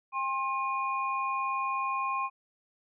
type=tone cluster; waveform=sine; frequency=804 / 1065 / 2458 Hz; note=G5 / C6 / D#7; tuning=+44 / +30 / -22 cents; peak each=-37 / -29 / -38 dBFS; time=0.12-2.3 s; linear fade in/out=50 ms; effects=none